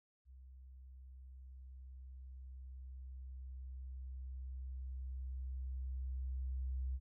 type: tone with level ramp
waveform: sine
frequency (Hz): 64.7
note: C2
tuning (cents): -19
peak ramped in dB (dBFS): -54 to -36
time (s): 0.25-7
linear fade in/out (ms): 50
effects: none